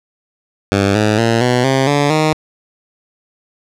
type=tone with pitch steps; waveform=10% pulse; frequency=99 / 106.72 / 115.04 / 124.01 / 133.68 / 144.11 / 155.35 Hz; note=G2 / G#2 / A#2 / B2 / C3 / D3 / D#3; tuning=+18 / +48 / -22 / +8 / +38 / -32 / -2 cents; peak=-3 dBFS; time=0.72-2.33 s; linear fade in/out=0 ms; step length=230 ms; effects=low-pass 7000 Hz 12 dB/octave